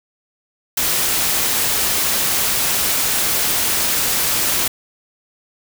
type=noise; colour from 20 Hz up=white; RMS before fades=-18 dBFS; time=0.77-4.68 s; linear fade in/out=5 ms; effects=none